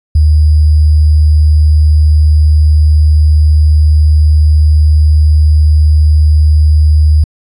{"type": "tone with sample-and-hold", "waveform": "sine", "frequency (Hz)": 76.2, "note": "D#2", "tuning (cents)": -36, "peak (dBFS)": -3, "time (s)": [0.15, 7.24], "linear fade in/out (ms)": 5, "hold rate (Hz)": 4900, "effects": ["resampled to 22050 Hz"]}